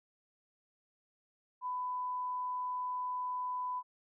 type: tone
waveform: sine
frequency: 999 Hz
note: B5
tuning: 20 cents sharp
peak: -34 dBFS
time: 1.61-3.83 s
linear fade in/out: 50 ms
effects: none